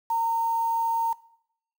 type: tone with quantisation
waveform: sine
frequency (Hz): 917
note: A#5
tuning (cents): -29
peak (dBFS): -22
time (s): 0.1-1.13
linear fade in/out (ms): 5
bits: 7
effects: noise-tail reverb RT60 0.7 s tail -20 dB re dry